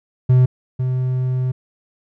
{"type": "tone pair in turn", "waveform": "triangle", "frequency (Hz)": [127.1, 127.98], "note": ["C3", "C3"], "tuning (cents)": [-50, -38], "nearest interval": "unison", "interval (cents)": 12, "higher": "second", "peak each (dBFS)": [-7, -15], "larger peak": "first", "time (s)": [[0.29, 0.46], [0.79, 1.52]], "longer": "second", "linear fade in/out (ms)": 10, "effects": []}